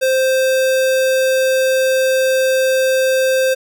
square tone, 523.3 Hz, C5, in tune, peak -13 dBFS, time 0.01-3.55 s, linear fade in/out 20 ms, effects none

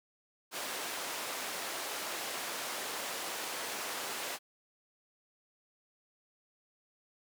pink band-pass noise, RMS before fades -39 dBFS, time 0.51-4.39 s, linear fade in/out 50 ms, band 490 to 15000 Hz, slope 12 dB/octave, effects none

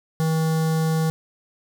square tone with notch filter, 160 Hz, D#3, 49 cents sharp, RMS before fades -21 dBFS, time 0.2-1.1 s, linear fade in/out 0 ms, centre 2500 Hz, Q 1.2, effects none

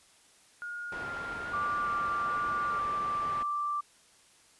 sine tone with vibrato, 1414 Hz, F6, 21 cents sharp, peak -36 dBFS, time 0.62-2.79 s, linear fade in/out 0 ms, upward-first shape square, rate 1.2 Hz, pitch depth 19 cents each way
white low-pass noise, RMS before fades -43 dBFS, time 0.92-3.43 s, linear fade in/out 2 ms, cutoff 1400 Hz, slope 12 dB/octave
sine tone, 1174.7 Hz, D6, in tune, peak -29 dBFS, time 1.53-3.81 s, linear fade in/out 10 ms
effects white hiss -61 dBFS RMS until 4.59 s + resampled to 24000 Hz

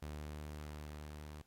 sawtooth tone with level ramp, 75.1 Hz, D2, 39 cents sharp, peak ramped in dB -39 to -44 dBFS, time 0.02-1.42 s, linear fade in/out 5 ms, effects pink hiss -75 dBFS RMS until 1.46 s + AAC 48 kbps

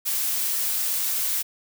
blue noise, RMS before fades -25 dBFS, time 0.05-1.43 s, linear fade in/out 20 ms, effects none

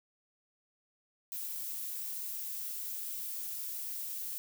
violet noise with amplitude modulation, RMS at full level -38 dBFS, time 1.32-4.38 s, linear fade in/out 0 ms, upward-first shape sine, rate 212 Hz, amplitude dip 30%, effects none

